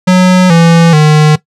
square tone with pitch steps, 183.5 / 167.3 / 152.53 Hz, F#3 / E3 / D#3, -14 / +26 / -34 cents, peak -3 dBFS, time 0.07-1.36 s, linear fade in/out 10 ms, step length 430 ms, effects noise-tail reverb RT60 0.1 s tail -17 dB re dry + low-pass 7000 Hz 12 dB/octave

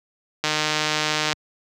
click train, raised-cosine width 0.2 ms, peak -4 dBFS, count 137, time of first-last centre 0.44-1.329 s, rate 153 Hz, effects high-pass 100 Hz 12 dB/octave

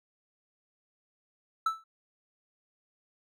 triangle tone with exponential decay, 1318 Hz, E6, 1 cent flat, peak -20 dBFS, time 1.66-1.84 s, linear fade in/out 5 ms, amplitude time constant 38 ms, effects none

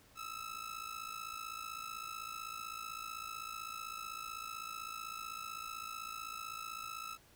sawtooth ring-modulated tone, 1308 Hz, E6, 14 cents flat, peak -36 dBFS, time 0.15-7.18 s, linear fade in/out 50 ms, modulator 27.9 Hz, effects pink hiss -64 dBFS RMS until 7.35 s

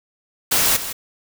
white noise with echo, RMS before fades -17 dBFS, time 0.51-0.77 s, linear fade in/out 10 ms, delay 160 ms, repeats 1, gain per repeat -11 dB, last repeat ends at 0.93 s, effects none

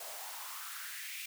white noise with high-pass filter sweep, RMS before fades -44 dBFS, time 0-1.26 s, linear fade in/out 5 ms, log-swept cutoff 580 to 2500 Hz, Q 3.9, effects none

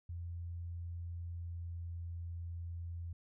sine tone with pitch glide, 85.7 to 85.21 Hz, F2 to F2, -32 to -42 cents, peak -40 dBFS, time 0.09-3.13 s, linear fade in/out 5 ms, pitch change -10 cents, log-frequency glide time 1.25-1.93 s, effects none

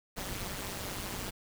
pink noise with amplitude modulation, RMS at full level -35 dBFS, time 0.16-1.31 s, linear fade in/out 20 ms, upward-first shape sine, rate 193 Hz, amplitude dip 80%, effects none

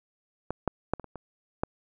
clicks, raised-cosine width 1 ms, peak -16 / -11 / -11 / -26 / -29 / -25 / -12 dBFS, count 7, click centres 0.506 / 0.677 / 0.936 / 0.997 / 1.043 / 1.157 / 1.635 s, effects none

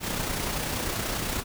pink noise with amplitude modulation, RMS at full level -28 dBFS, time 0-1.44 s, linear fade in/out 50 ms, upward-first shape sine, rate 30.3 Hz, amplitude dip 40%, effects none

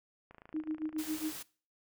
click train, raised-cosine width 0.5 ms, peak -37 dBFS, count 28, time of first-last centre 0.31-1.292 s, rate 27.5 Hz
sine tone with tremolo, 311.1 Hz, D#4, in tune, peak -31 dBFS, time 0.54-1.32 s, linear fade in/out 2 ms, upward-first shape sine, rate 7.3 Hz, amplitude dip 95%
white noise, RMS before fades -44 dBFS, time 0.98-1.43 s, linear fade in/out 10 ms
effects noise-tail reverb RT60 0.4 s tail -21 dB re dry

